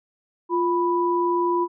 sine tone pair together, 349.2 / 987.7 Hz, F4 / B5, 0 / 0 cents, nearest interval octave + tritone, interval 1800 cents, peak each -21 / -22 dBFS, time 0.49-1.68 s, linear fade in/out 50 ms, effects none

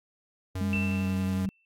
square tone with vibrato, 92.5 Hz, F#2, in tune, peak -31 dBFS, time 0.55-1.46 s, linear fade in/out 5 ms, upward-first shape square, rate 11 Hz, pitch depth 10 cents each way
sine tone with pitch glide, 201.6 to 192.27 Hz, G3 to G3, +49 to -33 cents, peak -27 dBFS, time 0.61-1.49 s, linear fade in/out 0 ms, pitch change -82 cents, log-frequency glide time 0.73-1.11 s
sine tone with exponential decay, 2675 Hz, E7, 25 cents sharp, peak -28 dBFS, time 0.73-1.65 s, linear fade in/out 1 ms, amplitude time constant 200 ms
effects AAC 64 kbps

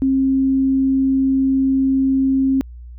sine tone, 267.3 Hz, C4, 37 cents sharp, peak -13 dBFS, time 0.02-2.61 s, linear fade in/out 0 ms, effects added 60 Hz sine -33 dBFS peak until 2.98 s

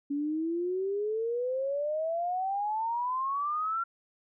sine exponential sweep, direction up, 281 to 1378 Hz, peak -28 dBFS, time 0.1-3.84 s, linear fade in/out 10 ms, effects none

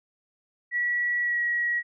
sine tone with pitch glide, 1935 to 1911.7 Hz, B6 to A#6, -36 to +43 cents, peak -23 dBFS, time 0.71-1.83 s, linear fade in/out 50 ms, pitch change -21 cents, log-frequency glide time 1.22-1.4 s, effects none

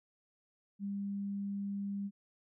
sine tone, 200 Hz, G3, 35 cents sharp, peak -35 dBFS, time 0.79-2.11 s, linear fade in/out 50 ms, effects none

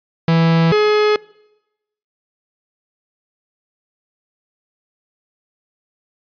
45% pulse tone pair in turn, 164.81 / 422.4 Hz, E3 / G#4, 0 / +29 cents, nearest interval octave + major third, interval 1629 cents, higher second, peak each -11 dBFS, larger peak neither, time 0.28-0.72 / 0.72-1.16 s, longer neither, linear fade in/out 2 ms, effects noise-tail reverb RT60 0.9 s tail -23 dB re dry + resampled to 11025 Hz

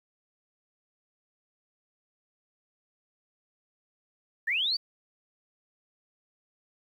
sine linear sweep, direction up, 1697 to 4702 Hz, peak -25 dBFS, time 4.47-4.77 s, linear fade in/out 10 ms, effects 10-bit

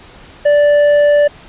sine tone with tanh clipping, 585 Hz, D5, 7 cents flat, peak -8 dBFS, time 0.45-1.28 s, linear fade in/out 10 ms, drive 7 dB, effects pink hiss -39 dBFS RMS until 1.48 s + resampled to 8000 Hz

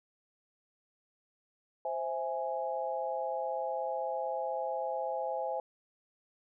sine chord, C augmented, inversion none, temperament equal, 523.3 / 659.3 / 830.6 Hz, C5 / E5 / G#5, 0 / 0 / 0 cents, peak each -36 / -37 / -36 dBFS, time 1.85-5.6 s, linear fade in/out 2 ms, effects none

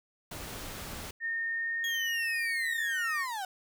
pink noise, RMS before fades -41 dBFS, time 0.31-1.11 s, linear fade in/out 5 ms
sine tone with pitch glide, 1831 to 1843.7 Hz, A#6 to A#6, -32 to -20 cents, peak -30 dBFS, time 1.2-3.27 s, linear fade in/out 50 ms, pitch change +12 cents, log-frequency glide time 1.51-1.94 s
35% pulse linear sweep, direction down, 3322 to 731 Hz, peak -32 dBFS, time 1.84-3.45 s, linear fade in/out 2 ms
effects none

